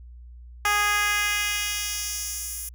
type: tone with high-pass filter sweep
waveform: 10% pulse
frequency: 413.4 Hz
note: G#4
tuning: 8 cents flat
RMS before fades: -26 dBFS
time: 0.65-2.69 s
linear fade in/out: 2 ms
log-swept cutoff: 960 to 10000 Hz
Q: 1.1
effects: added 60 Hz sine -41 dBFS peak until 2.74 s